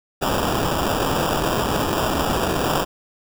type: noise with sample-and-hold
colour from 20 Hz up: violet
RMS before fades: -21 dBFS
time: 0.21-2.85 s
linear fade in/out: 20 ms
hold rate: 2100 Hz
effects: none